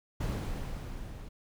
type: noise with level ramp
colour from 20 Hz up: brown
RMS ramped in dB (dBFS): -31 to -45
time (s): 0.2-1.29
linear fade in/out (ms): 10
effects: none